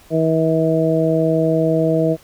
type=harmonic tone; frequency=160.8 Hz; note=E3; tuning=43 cents flat; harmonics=1 / 2 / 3 / 4; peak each=-19 / -19 / -19 / -19 dBFS; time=0.1-2.17 s; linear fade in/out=50 ms; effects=pink hiss -48 dBFS RMS until 2.23 s